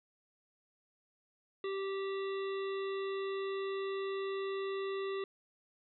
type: harmonic tone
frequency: 390 Hz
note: G4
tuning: 9 cents flat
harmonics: 1 / 3 / 5 / 7 / 9 / 10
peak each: -35 / -45 / -49 / -52 / -54 / -55 dBFS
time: 1.64-5.24 s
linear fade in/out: 2 ms
effects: none